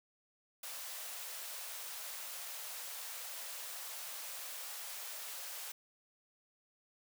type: high-pass noise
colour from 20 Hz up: white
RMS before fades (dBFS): -45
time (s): 0.63-5.72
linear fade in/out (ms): 5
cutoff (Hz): 490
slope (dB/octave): 48
effects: none